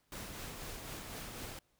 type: noise with tremolo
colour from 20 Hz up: pink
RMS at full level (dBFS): -44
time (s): 0.12-1.59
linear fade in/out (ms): 2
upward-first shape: sine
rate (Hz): 4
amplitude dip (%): 30
effects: pink hiss -75 dBFS RMS until 1.79 s